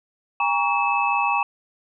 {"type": "tone cluster", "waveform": "sine", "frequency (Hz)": [811, 936, 1125, 2612], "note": ["G#5", "A#5", "C#6", "E7"], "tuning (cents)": [-41, 7, 25, -17], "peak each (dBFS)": -24, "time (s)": [0.4, 1.43], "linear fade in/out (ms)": 2, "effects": []}